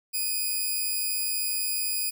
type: tone pair together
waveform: 5% pulse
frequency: 2489 / 4898 Hz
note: D#7 / D#8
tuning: 0 / -28 cents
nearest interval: octave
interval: 1172 cents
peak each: -21 dBFS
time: 0.13-2.11 s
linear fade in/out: 20 ms
effects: none